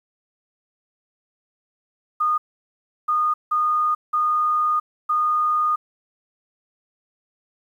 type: tone bursts at uneven times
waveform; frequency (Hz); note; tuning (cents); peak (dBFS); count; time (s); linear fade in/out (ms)
sine; 1227; D#6; -25; -17; 5; 2.2-2.38 / 3.08-3.34 / 3.51-3.95 / 4.13-4.8 / 5.09-5.76; 10
effects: 9-bit